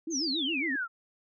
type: tone with vibrato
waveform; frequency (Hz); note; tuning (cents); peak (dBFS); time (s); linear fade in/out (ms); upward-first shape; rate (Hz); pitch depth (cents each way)
sine; 295.8; D4; +13; -32; 0.07-0.76; 5; sine; 7.3; 230
type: exponential sweep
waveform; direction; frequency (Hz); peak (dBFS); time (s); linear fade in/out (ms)
sine; down; 6600 to 1306; -29; 0.1-0.88; 50
effects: none